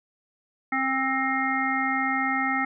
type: harmonic tone with a mistuned harmonic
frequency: 265.6 Hz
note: C4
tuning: 26 cents sharp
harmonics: 1 / 3 / 5 / 7 / 8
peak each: -29 / -29 / -29 / -29 / -29 dBFS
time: 0.72-2.65 s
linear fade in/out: 5 ms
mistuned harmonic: 5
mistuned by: -19 cents
effects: none